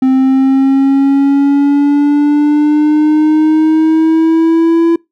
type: exponential sweep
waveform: triangle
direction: up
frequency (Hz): 261 to 335.5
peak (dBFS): -4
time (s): 0.02-4.96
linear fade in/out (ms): 5
effects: noise-tail reverb RT60 0.2 s tail -25 dB re dry